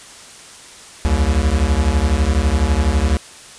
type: beating tone pair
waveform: square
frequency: 65.41 / 77.41 Hz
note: C2 / D#2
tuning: 0 / -8 cents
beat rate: 12 Hz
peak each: -17 dBFS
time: 1.05-3.18 s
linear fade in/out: 0 ms
effects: white hiss -39 dBFS RMS until 3.58 s + resampled to 22050 Hz